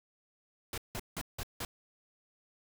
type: noise bursts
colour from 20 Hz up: pink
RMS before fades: -38 dBFS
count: 5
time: 0.73-1.65 s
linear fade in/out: 2 ms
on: 48 ms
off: 170 ms
effects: none